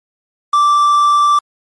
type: tone with quantisation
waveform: triangle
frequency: 1171 Hz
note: D6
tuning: 5 cents flat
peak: -6 dBFS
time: 0.53-1.39 s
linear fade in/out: 5 ms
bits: 5
effects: MP3 48 kbps